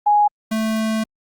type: tone pair in turn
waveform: sine / square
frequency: 830.6 / 220 Hz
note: G#5 / A3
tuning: 0 / 0 cents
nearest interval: octave + major seventh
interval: 2300 cents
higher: first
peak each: -11 / -19 dBFS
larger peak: first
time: 0.06-0.28 / 0.51-1.04 s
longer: second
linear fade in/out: 10 ms
effects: Opus 24 kbps